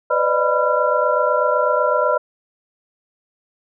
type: tone cluster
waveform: sine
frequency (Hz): 501 / 586 / 614 / 992 / 1371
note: B4 / D5 / D#5 / B5 / F6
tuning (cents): +25 / -4 / -23 / +7 / -32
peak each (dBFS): -21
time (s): 0.1-2.18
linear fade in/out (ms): 10
effects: none